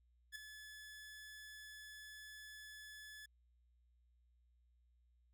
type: tone with ADSR envelope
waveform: sawtooth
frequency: 1719 Hz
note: A6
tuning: 41 cents flat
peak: -40 dBFS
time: 0.32-3.26 s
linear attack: 37 ms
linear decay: 4 ms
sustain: -9 dB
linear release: 6 ms
effects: added 60 Hz sine -70 dBFS peak until 5.33 s